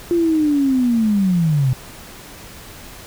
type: linear sweep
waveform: sine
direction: down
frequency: 348.5 to 124.3 Hz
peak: -13 dBFS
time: 0.11-1.73 s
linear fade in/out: 0 ms
effects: pink hiss -38 dBFS RMS until 3.06 s